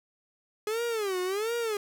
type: tone with vibrato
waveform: 45% pulse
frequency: 414.6 Hz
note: G#4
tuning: 3 cents flat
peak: -28 dBFS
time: 0.67-1.77 s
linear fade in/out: 2 ms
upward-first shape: sine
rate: 1.4 Hz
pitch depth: 230 cents each way
effects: none